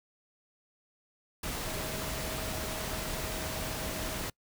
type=tone in noise; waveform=sine; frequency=635 Hz; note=D#5; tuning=35 cents sharp; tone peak=-44 dBFS; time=1.64-4.21 s; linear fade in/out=5 ms; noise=pink; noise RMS=-36 dBFS; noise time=1.43-4.3 s; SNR=-11 dB; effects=noise-tail reverb RT60 0.1 s tail -25 dB re dry